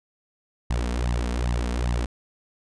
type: tone with flanger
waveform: sawtooth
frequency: 60 Hz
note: B1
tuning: 49 cents flat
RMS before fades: -25 dBFS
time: 0.7-2.06 s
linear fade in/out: 5 ms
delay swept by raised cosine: 1 to 4.5 ms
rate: 2.5 Hz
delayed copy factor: +0.8
effects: resampled to 22050 Hz